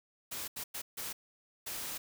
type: noise bursts at uneven times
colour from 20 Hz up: white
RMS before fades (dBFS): -40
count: 5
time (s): 0.31-0.48 / 0.56-0.64 / 0.74-0.82 / 0.97-1.13 / 1.66-1.98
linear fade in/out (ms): 10
effects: none